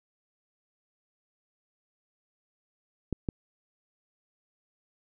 clicks, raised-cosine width 3 ms, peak -16 dBFS, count 2, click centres 3.127 / 3.288 s, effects none

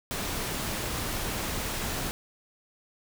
pink noise, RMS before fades -32 dBFS, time 0.11-2.11 s, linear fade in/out 0 ms, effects none

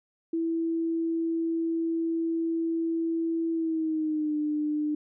sine tone with pitch glide, 329.6 to 300.5 Hz, E4 to D4, 0 to +40 cents, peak -25 dBFS, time 0.33-4.95 s, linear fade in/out 5 ms, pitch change -160 cents, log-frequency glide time 3.52-4.36 s, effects none

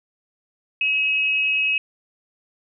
sine tone pair together, 2559 / 2851 Hz, D#7 / F7, +48 / +35 cents, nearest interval major second, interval 187 cents, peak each -18 / -28 dBFS, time 0.81-1.78 s, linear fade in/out 2 ms, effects none

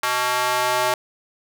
square tone with high-pass filter sweep, 125.1 Hz, B2, 23 cents sharp, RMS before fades -21 dBFS, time 0.03-0.94 s, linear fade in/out 2 ms, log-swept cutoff 1100 to 720 Hz, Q 1.6, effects none

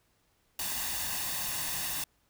white noise with comb filter, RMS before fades -34 dBFS, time 0.59-2.04 s, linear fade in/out 2 ms, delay 1.1 ms, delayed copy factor +0.6, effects pink hiss -71 dBFS RMS until 2.29 s

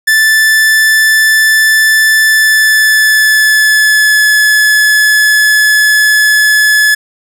45% pulse tone with pitch glide, 1755 to 1714.9 Hz, A6 to A6, -5 to -45 cents, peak -5 dBFS, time 0.07-6.95 s, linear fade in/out 10 ms, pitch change -40 cents, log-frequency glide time 2.25-4.26 s, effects none

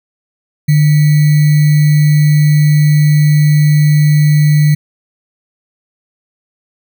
sine tone with sample-and-hold, 150 Hz, D3, 37 cents sharp, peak -5 dBFS, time 0.68-4.75 s, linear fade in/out 10 ms, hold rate 2100 Hz, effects none

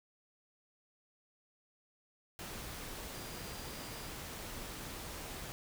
sine tone in noise, 4800 Hz, D8, 37 cents sharp, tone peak -56 dBFS, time 3.14-4.09 s, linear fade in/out 0 ms, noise pink, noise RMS -45 dBFS, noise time 2.39-5.52 s, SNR -14 dB, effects none

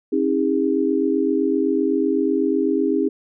sine tone cluster, 270.2 / 318 / 405.6 Hz, C#4 / D#4 / G#4, -44 / +38 / -41 cents, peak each -21 dBFS, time 0.12-3.09 s, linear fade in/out 10 ms, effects none

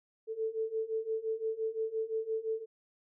sine beating tone pair, 440 / 445.8 Hz, A4 / A4, 0 / +23 cents, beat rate 5.8 Hz, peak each -36 / -34 dBFS, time 0.27-2.66 s, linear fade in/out 50 ms, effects none

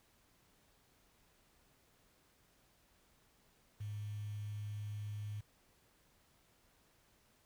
sine tone with quantisation, 104.4 Hz, G#2, 10 cents sharp, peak -40 dBFS, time 3.8-5.41 s, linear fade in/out 10 ms, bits 10, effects pink hiss -71 dBFS RMS until 7.45 s

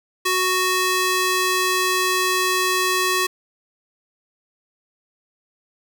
square tone with high-pass filter, 370 Hz, F#4, in tune, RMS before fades -20 dBFS, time 0.25-3.27 s, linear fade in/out 10 ms, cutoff 800 Hz, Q 0.51, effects none

